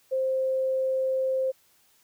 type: tone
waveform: sine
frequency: 525 Hz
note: C5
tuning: 6 cents sharp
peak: -23 dBFS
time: 0.11-1.52 s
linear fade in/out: 20 ms
effects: white hiss -63 dBFS RMS until 2.03 s